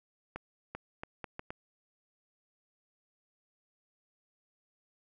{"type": "accelerating click train", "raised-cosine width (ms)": 0.5, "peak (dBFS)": -24, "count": 6, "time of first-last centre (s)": [0.36, 1.505], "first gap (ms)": 390, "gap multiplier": 0.73, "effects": []}